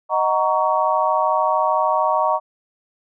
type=chord; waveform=sine; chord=D# minor seventh; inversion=none; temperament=just; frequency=622.3 / 746.7 / 933.4 / 1120.1 Hz; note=D#5 / F#5 / A#5 / C#6; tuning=0 / +16 / +2 / +18 cents; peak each=-21 / -23 / -20 / -21 dBFS; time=0.09-2.4 s; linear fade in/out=50 ms; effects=none